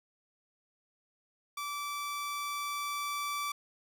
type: tone with level ramp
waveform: sawtooth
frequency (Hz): 1160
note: D6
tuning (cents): -22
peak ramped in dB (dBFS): -32 to -29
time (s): 1.57-3.52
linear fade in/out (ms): 5
effects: none